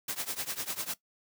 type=noise with tremolo; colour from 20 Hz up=white; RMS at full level=-32 dBFS; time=0.08-0.94 s; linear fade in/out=5 ms; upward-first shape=triangle; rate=10 Hz; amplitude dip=95%; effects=noise-tail reverb RT60 0.1 s tail -17 dB re dry + high-pass 100 Hz 12 dB/octave